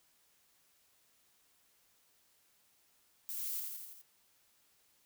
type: noise with echo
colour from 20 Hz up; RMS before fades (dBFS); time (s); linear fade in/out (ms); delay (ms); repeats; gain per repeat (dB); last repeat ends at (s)
violet; -41; 3.29-3.6; 0; 83; 5; -3; 4.015
effects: white hiss -71 dBFS RMS until 5.05 s